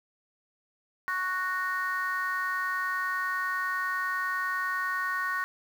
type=chord; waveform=sine; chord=F# major; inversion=second; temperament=just; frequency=1110 / 1480 / 1850 Hz; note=C#6 / F#6 / A#6; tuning=+2 / 0 / -14 cents; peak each=-31 dBFS; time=1.08-5.44 s; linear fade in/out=0 ms; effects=tanh soft clip ceiling -20 dBFS + 8-bit